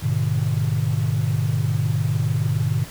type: chord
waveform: sine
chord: G# diminished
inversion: none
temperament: equal with one note detuned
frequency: 103.83 / 123.47 / 150.53 Hz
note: G#2 / B2 / D3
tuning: 0 / 0 / +43 cents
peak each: -22 dBFS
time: 0.02-2.85 s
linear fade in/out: 20 ms
effects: tanh soft clip ceiling -11 dBFS + pink hiss -39 dBFS RMS until 2.9 s